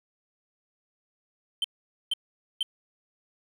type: tone bursts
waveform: triangle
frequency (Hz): 3103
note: G7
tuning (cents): -18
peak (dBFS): -22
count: 3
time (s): 1.62-2.629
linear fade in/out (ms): 2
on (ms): 23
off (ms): 470
effects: none